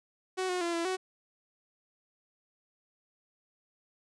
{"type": "tone with pitch steps", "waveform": "sawtooth", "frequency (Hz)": [373.2, 362.1, 341.8, 336.4, 373.3], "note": ["F#4", "F#4", "F4", "E4", "F#4"], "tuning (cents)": [15, -37, -37, 35, 15], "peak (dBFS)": -26, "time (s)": [0.37, 0.97], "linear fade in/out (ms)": 20, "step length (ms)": 120, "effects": ["resampled to 22050 Hz"]}